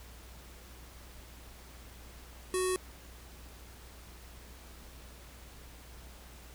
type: tone with low-pass filter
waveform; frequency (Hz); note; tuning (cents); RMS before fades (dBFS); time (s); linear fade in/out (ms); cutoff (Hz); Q
square; 370; F#4; 0; -31; 2.54-2.76; 0; 10000; 5.3
effects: added 60 Hz sine -51 dBFS peak until 6.54 s + pink hiss -54 dBFS RMS until 6.54 s